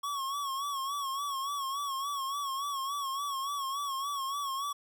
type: tone with vibrato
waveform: square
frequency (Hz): 1108.7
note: C#6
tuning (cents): 0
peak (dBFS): -33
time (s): 0.03-4.73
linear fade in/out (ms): 10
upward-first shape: sine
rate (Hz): 3.5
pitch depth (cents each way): 69
effects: 11-bit